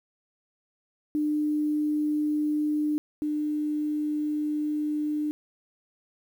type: tone pair in turn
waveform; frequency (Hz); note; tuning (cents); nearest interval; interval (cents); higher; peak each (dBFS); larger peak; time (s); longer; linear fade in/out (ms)
sine; 300.4 / 300.4; D4 / D4; +39 / +39; unison; 0; neither; -23 / -25; first; 1.15-2.98 / 3.22-5.31; second; 0
effects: 9-bit